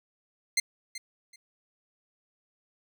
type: tone with echo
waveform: 15% pulse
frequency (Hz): 2093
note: C7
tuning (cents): 0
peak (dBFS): -16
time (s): 0.57-0.6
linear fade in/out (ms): 5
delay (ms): 380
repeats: 2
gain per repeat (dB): -14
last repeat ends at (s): 1.36
effects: none